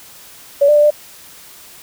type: tone with pitch steps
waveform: sine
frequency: 566 / 594 / 590 / 596 Hz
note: C#5 / D5 / D5 / D5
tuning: +36 / +20 / +8 / +25 cents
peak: -7 dBFS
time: 0.61-0.906 s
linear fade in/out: 10 ms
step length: 74 ms
effects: white hiss -40 dBFS RMS until 1.82 s